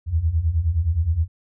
sine beating tone pair, 75.7 / 85.3 Hz, D#2 / F2, -47 / -40 cents, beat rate 9.6 Hz, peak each -23 / -19 dBFS, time 0.06-1.28 s, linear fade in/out 50 ms, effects none

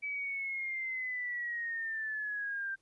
sine linear sweep, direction down, 2300 to 1568 Hz, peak -34 dBFS, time 0.02-2.76 s, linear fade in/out 20 ms, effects pink hiss -75 dBFS RMS until 2.81 s + resampled to 24000 Hz

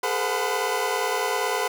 25% pulse tone cluster, 411.3 / 448.8 / 508 / 729 / 1006 Hz, G#4 / A4 / B4 / F#5 / B5, -17 / +34 / +49 / -26 / +32 cents, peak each -26 dBFS, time 0.03-1.68 s, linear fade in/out 5 ms, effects none

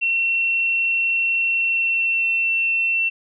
sine tone with pitch glide, 2716 to 2699 Hz, F7 to E7, -49 to +40 cents, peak -17 dBFS, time 0.01-3.1 s, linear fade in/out 20 ms, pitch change -11 cents, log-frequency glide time 1.51-2.35 s, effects none

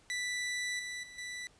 sawtooth tone with level steps, 1975.5 Hz, B6, in tune, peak -30 / -35 / -45 / -36 dBFS, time 0.1-1.47 s, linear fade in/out 0 ms, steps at 0.79 / 1.03 / 1.18 s, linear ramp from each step 5 ms, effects pink hiss -64 dBFS RMS until 1.59 s + resampled to 22050 Hz

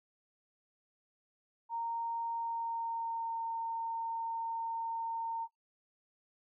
sine tone with pitch glide, 925 to 913.8 Hz, A#5 to A#5, -14 to -35 cents, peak -34 dBFS, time 1.69-5.48 s, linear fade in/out 50 ms, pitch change -21 cents, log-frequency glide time 2.33-3.41 s, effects noise-tail reverb RT60 0.2 s tail -26 dB re dry

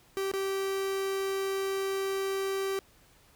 45% pulse tone with dropouts, 388.5 Hz, G4, 16 cents flat, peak -29 dBFS, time 0.17-2.79 s, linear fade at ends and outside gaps 0 ms, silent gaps 0.315-0.337 s, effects pink hiss -61 dBFS RMS until 3.35 s

